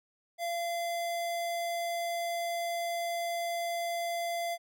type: tone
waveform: square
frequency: 685 Hz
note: F5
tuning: 34 cents flat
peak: -32 dBFS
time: 0.38-4.58 s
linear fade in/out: 50 ms
effects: none